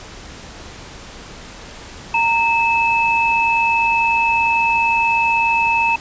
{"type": "tone pair together", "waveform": "sine", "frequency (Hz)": [924, 2607], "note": ["A#5", "E7"], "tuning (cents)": [-16, -20], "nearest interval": "octave + tritone", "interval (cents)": 1796, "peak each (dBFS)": -16, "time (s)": [2.14, 5.96], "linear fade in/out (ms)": 5, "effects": ["pink hiss -36 dBFS RMS until 6 s", "resampled to 16000 Hz"]}